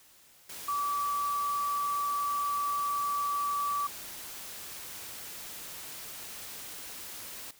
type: tone in noise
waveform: sine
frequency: 1153 Hz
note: D6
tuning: 32 cents flat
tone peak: -28 dBFS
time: 0.68-3.87 s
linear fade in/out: 5 ms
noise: white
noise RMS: -43 dBFS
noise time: 0.49-7.51 s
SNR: +12 dB
effects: white hiss -59 dBFS RMS until 7.59 s